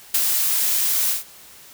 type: noise with ADSR envelope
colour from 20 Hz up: blue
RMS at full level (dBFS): -17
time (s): 0.14-1.24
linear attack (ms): 6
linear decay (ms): 42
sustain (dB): -3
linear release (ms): 140
effects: white hiss -45 dBFS RMS until 1.73 s